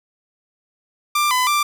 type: tone with pitch steps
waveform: sawtooth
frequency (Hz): 1186 / 1007 / 1180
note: D6 / B5 / D6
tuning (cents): +17 / +33 / +8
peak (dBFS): -12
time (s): 1.15-1.63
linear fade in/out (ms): 5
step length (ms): 160
effects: none